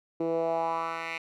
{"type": "tone with band-pass filter sweep", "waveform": "10% pulse", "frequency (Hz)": 164.81, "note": "E3", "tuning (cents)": 0, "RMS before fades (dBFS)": -30, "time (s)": [0.2, 1.18], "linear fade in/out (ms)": 5, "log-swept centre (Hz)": [370, 2300], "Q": 3, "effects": []}